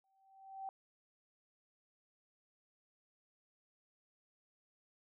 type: tone with exponential growth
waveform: sine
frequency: 774 Hz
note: G5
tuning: 22 cents flat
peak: -39 dBFS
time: 0.04-0.69 s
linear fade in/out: 1 ms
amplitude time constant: 140 ms
effects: none